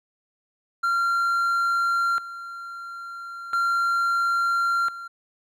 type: tone with tremolo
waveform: triangle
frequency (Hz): 1379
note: F6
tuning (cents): -22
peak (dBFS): -18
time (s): 0.83-5.08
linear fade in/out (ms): 10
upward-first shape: square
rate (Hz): 0.37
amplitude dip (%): 80
effects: none